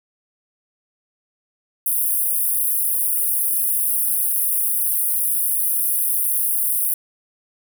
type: high-pass noise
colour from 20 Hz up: pink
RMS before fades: -20 dBFS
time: 1.86-6.94 s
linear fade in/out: 2 ms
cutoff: 9500 Hz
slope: 96 dB/octave
effects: none